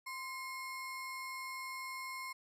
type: ring-modulated tone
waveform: square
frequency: 1598 Hz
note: G6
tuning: 33 cents sharp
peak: -39 dBFS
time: 0.06-2.33 s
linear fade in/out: 10 ms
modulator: 558 Hz
effects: resampled to 32000 Hz